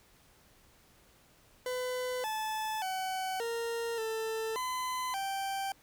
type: tone with pitch steps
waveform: 40% pulse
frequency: 503 / 869 / 754 / 463.9 / 444.4 / 1015 / 781 Hz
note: B4 / A5 / F#5 / A#4 / A4 / B5 / G5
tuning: +32 / -22 / +32 / -8 / +17 / +47 / -7 cents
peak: -32 dBFS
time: 1.66-5.72 s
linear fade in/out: 2 ms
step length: 580 ms
effects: pink hiss -63 dBFS RMS until 5.82 s